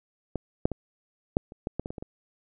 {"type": "clicks", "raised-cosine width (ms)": 2, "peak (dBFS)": [-16, -8, -18, -8, -30, -16, -15, -20, -22, -24, -23], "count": 11, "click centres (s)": [0.357, 0.655, 0.717, 1.369, 1.521, 1.671, 1.796, 1.859, 1.905, 1.982, 2.025], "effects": []}